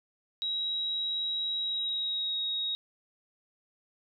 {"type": "tone with pitch glide", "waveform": "sine", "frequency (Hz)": [3846, 3780], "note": ["B7", "A#7"], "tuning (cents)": [-47, 23], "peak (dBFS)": -29, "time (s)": [0.42, 2.75], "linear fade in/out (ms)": 0, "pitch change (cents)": -30, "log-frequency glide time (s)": [1.58, 2.37], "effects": []}